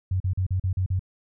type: tone bursts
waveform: sine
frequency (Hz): 93.2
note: F#2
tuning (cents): +13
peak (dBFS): -21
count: 7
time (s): 0.11-0.994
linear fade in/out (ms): 5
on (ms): 92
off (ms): 40
effects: none